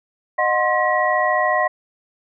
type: tone cluster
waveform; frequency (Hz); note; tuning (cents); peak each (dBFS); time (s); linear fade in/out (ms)
sine; 615 / 729 / 1056 / 1916; D#5 / F#5 / C6 / A#6; -20 / -26 / +16 / +47; -21; 0.38-1.68; 10
effects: none